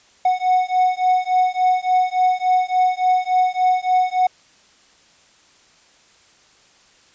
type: beating tone pair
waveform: triangle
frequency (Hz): 735 / 738.5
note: F#5 / F#5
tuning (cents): -12 / -3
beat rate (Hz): 3.5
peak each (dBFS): -16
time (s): 0.25-4.27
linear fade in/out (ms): 5
effects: white hiss -53 dBFS RMS until 7.14 s + resampled to 16000 Hz